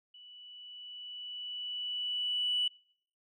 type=tone with level ramp; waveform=sine; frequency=2960 Hz; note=F#7; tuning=in tune; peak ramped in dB=-51 to -26 dBFS; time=0.14-2.68 s; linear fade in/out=5 ms; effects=noise-tail reverb RT60 0.6 s tail -25 dB re dry + tanh soft clip ceiling -22 dBFS